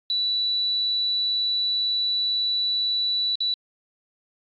sine tone with dropouts, 3951 Hz, B7, in tune, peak -21 dBFS, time 0.1-3.54 s, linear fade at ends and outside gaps 1 ms, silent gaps 3.355-3.405 s, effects AAC 48 kbps

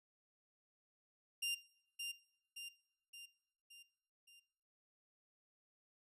sawtooth tone with echo, 2792 Hz, F7, 1 cent flat, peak -34 dBFS, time 1.42-1.55 s, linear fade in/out 10 ms, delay 570 ms, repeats 5, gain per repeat -5 dB, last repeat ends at 4.4 s, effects noise-tail reverb RT60 0.8 s tail -20 dB re dry + resampled to 32000 Hz

